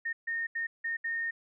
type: tone bursts at uneven times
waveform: sine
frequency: 1837 Hz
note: A#6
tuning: 26 cents flat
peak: -30 dBFS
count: 5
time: 0.05-0.13 / 0.27-0.47 / 0.55-0.67 / 0.84-0.97 / 1.04-1.31 s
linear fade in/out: 10 ms
effects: none